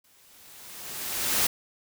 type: noise with exponential growth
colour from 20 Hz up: white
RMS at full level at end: -22 dBFS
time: 0.04-1.47 s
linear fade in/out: 5 ms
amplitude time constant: 310 ms
effects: none